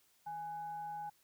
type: tone with frequency modulation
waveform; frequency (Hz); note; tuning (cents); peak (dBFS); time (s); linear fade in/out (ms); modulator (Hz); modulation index
sine; 830.6; G#5; 0; -40; 0.26-1.1; 10; 673; 0.24
effects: white hiss -71 dBFS RMS until 1.23 s